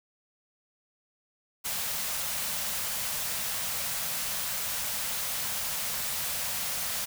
white band-stop noise, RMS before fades -32 dBFS, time 1.64-7.06 s, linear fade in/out 20 ms, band 240 to 480 Hz, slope 48 dB/octave, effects none

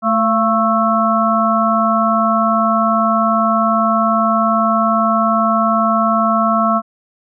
harmonic tone with a mistuned harmonic, 220 Hz, A3, in tune, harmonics 1 / 3 / 5 / 6, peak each -17 / -17 / -17 / -17 dBFS, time 0.02-6.82 s, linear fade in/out 50 ms, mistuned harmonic 3, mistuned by +58 cents, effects none

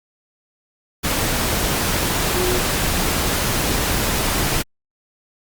sine tone in noise, 362.5 Hz, F#4, 35 cents flat, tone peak -21 dBFS, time 2.35-2.6 s, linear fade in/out 20 ms, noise pink, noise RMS -20 dBFS, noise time 1.03-4.63 s, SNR -4 dB, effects Opus 48 kbps

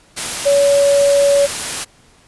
sine tone in noise, 565 Hz, C#5, 33 cents sharp, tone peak -9 dBFS, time 0.45-1.47 s, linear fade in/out 20 ms, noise white, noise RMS -22 dBFS, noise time 0.16-1.85 s, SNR +10 dB, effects pink hiss -50 dBFS RMS until 2.27 s + resampled to 24000 Hz

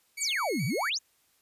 sawtooth tone with vibrato, 2217 Hz, C#7, in tune, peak -32 dBFS, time 0.17-0.9 s, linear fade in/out 10 ms, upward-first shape square, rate 4.7 Hz, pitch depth 36 cents each way
sine exponential two-way sweep, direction down then up, 9397 to 116.2 to 7190 Hz, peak -27 dBFS, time 0.2-0.99 s, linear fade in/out 20 ms, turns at 0.65 s
effects white hiss -68 dBFS RMS until 1.41 s + resampled to 32000 Hz

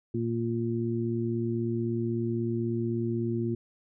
harmonic tone, 116.2 Hz, A#2, 5 cents flat, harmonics 1 / 2 / 3, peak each -31 / -31 / -31 dBFS, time 0.14-3.55 s, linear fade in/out 5 ms, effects none

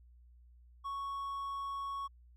triangle tone, 1109 Hz, C#6, in tune, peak -35 dBFS, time 0.84-2.08 s, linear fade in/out 20 ms, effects added 60 Hz sine -57 dBFS peak until 2.36 s

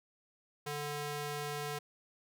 square tone with high-pass filter, 146.83 Hz, D3, in tune, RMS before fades -39 dBFS, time 0.66-1.79 s, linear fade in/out 10 ms, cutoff 310 Hz, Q 0.55, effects none

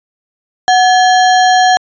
sine tone with sample-and-hold, 740 Hz, F#5, in tune, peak -5 dBFS, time 0.68-1.77 s, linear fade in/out 0 ms, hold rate 2450 Hz, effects resampled to 16000 Hz

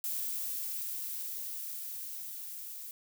violet noise with level ramp, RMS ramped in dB -35 to -44 dBFS, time 0.04-2.91 s, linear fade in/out 0 ms, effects none

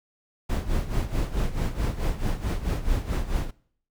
brown noise with tremolo, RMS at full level -23 dBFS, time 0.49-3.51 s, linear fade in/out 10 ms, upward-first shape sine, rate 4.6 Hz, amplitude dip 75%, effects noise-tail reverb RT60 0.6 s tail -23 dB re dry

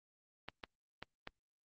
clicks, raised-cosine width 0.3 ms, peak -27 dBFS, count 4, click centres 0.486 / 0.638 / 1.026 / 1.274 s, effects Opus 32 kbps

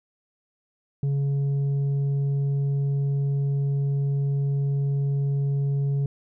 sine tone with tanh clipping, 139.9 Hz, C#3, 16 cents sharp, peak -22 dBFS, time 1.03-6.06 s, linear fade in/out 2 ms, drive 4 dB, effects none

